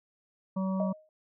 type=harmonic tone; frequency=190 Hz; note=F#3; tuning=46 cents sharp; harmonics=1 / 3 / 5 / 6; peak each=-28 / -38 / -42 / -44 dBFS; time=0.56-0.93 s; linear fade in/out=10 ms
type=tone with exponential decay; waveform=sine; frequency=622.3 Hz; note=D#5; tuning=in tune; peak=-26 dBFS; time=0.8-1.09 s; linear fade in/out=1 ms; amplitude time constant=62 ms
effects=none